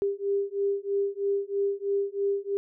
sine beating tone pair, 397.6 / 400.7 Hz, G4 / G4, +25 / +38 cents, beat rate 3.1 Hz, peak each -28 dBFS, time 0.02-2.57 s, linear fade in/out 0 ms, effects none

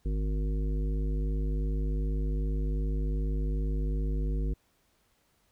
harmonic tone, 51.3 Hz, G#1, 21 cents flat, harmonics 1 / 3 / 5 / 7 / 9, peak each -27 / -37 / -41 / -44 / -46 dBFS, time 0.05-4.54 s, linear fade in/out 10 ms, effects pink hiss -70 dBFS RMS until 5.51 s

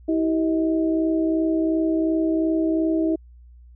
sine tone cluster, 322.9 / 385.7 / 634 Hz, E4 / G4 / D#5, -36 / -28 / +32 cents, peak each -19 / -28 / -28 dBFS, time 0.08-3.16 s, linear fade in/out 10 ms, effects added 60 Hz sine -44 dBFS peak until 3.75 s

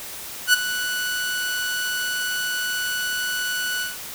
sawtooth tone with ADSR envelope, 1480 Hz, F#6, in tune, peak -7 dBFS, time 0.47-3.97 s, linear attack 64 ms, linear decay 17 ms, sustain -13 dB, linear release 160 ms, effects white hiss -35 dBFS RMS until 4.14 s

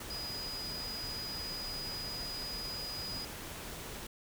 sine tone in noise, 4940 Hz, D#8, 13 cents flat, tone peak -39 dBFS, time 0.1-3.25 s, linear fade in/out 5 ms, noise pink, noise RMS -44 dBFS, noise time 0-4.07 s, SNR +2 dB, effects none

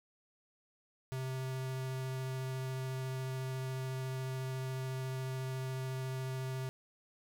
square tone with vibrato, 130.81 Hz, C3, in tune, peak -37 dBFS, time 1.12-6.69 s, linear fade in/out 0 ms, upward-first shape triangle, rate 14 Hz, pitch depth 9 cents each way, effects none

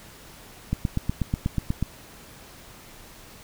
click train, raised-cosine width 5 ms, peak -11 dBFS, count 10, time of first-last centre 0.73-1.826 s, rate 8.21 Hz, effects pink hiss -47 dBFS RMS until 3.43 s

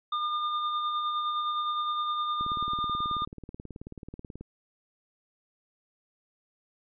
square tone with tremolo, 1209 Hz, D6, 50 cents sharp, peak -27 dBFS, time 0.12-3.25 s, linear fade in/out 5 ms, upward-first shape sine, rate 9.7 Hz, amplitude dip 30%
click train, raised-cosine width 3 ms, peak -28 dBFS, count 38, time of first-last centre 2.41-4.41 s, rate 18.5 Hz
effects resampled to 11025 Hz

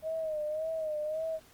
sine tone with vibrato, 624 Hz, D#5, 5 cents sharp, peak -31 dBFS, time 0.02-1.4 s, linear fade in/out 50 ms, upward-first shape sine, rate 1.8 Hz, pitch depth 64 cents each way, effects pink hiss -59 dBFS RMS until 1.53 s + Opus 32 kbps

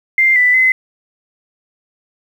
sine tone with pitch steps, 2095 / 1986 / 2042 Hz, C7 / B6 / C7, +2 / +9 / -43 cents, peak -8 dBFS, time 0.18-0.72 s, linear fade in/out 2 ms, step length 180 ms, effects 7-bit

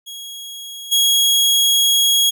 sawtooth tone with level steps, 3310 Hz, G#7, 6 cents flat, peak -27 / -9 dBFS, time 0.06-2.31 s, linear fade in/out 20 ms, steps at 0.91 s, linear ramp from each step 20 ms, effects none

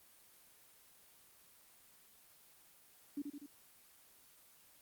sine tone with echo, 287.9 Hz, D4, 34 cents flat, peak -37 dBFS, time 3.17-3.22 s, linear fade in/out 5 ms, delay 81 ms, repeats 3, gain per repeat -4 dB, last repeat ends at 3.463 s, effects white hiss -64 dBFS RMS until 4.81 s + Opus 24 kbps

